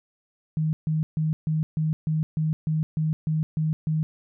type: tone bursts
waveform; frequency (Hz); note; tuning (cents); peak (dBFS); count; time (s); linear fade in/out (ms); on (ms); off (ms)
sine; 156.5; D#3; +10; -21; 12; 0.57-4.03; 0; 160; 140
effects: none